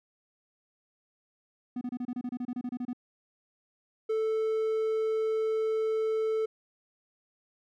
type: tone bursts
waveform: triangle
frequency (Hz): 246.9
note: B3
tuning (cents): 0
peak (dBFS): -29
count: 15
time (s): 1.76-2.932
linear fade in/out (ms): 5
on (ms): 52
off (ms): 28
type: tone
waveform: triangle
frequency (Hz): 440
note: A4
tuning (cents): 0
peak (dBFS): -24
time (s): 4.09-6.46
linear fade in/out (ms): 10
effects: none